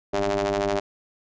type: ring-modulated tone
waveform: sawtooth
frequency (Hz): 101.3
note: G#2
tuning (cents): -43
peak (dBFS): -15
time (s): 0.13-0.8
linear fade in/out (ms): 10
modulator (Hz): 500
effects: resampled to 16000 Hz